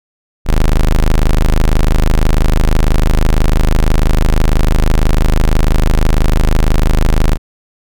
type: tone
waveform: 35% pulse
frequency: 26.06 Hz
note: G#0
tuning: 7 cents sharp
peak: -5 dBFS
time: 0.45-7.38 s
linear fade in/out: 50 ms
effects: none